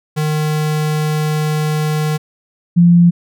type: tone pair in turn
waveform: square / sine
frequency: 153.1 / 173 Hz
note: D#3 / F3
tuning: -28 / -16 cents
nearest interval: major second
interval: 212 cents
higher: second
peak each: -15 / -5 dBFS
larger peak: second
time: 0.16-2.18 / 2.76-3.11 s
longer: first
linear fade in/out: 20 ms
effects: none